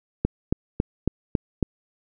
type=click train; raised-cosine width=3 ms; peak=-7 dBFS; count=6; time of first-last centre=0.25-1.627 s; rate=3.63 Hz; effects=none